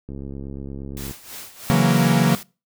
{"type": "click train", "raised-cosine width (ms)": 3, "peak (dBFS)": -21, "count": 71, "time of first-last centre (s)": [0.09, 1.11], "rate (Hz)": 68.6}
{"type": "noise with tremolo", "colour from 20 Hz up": "white", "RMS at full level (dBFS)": -35, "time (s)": [0.97, 2.43], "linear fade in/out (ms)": 0, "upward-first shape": "sine", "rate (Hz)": 3.1, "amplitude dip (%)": 75}
{"type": "chord", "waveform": "45% pulse", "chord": "F# dominant seventh", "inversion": "second", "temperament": "equal with one note detuned", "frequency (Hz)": [138.59, 165.77, 185, 233.1], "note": ["C#3", "E3", "F#3", "A#3"], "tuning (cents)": [0, 10, 0, 0], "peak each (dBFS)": -20, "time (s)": [1.7, 2.35], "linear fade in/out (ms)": 0}
{"effects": ["noise-tail reverb RT60 0.3 s tail -22 dB re dry"]}